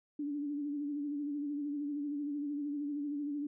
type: tone with vibrato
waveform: sine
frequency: 290 Hz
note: D4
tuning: 22 cents flat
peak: -34 dBFS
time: 0.19-3.47 s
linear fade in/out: 5 ms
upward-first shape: sine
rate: 13 Hz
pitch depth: 47 cents each way
effects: none